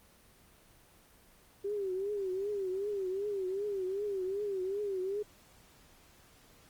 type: tone with vibrato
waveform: sine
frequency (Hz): 392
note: G4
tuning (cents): 0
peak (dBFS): -32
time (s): 1.64-5.23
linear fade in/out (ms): 10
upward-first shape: triangle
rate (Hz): 2.6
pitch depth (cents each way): 130
effects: pink hiss -61 dBFS RMS until 6.69 s + Opus 24 kbps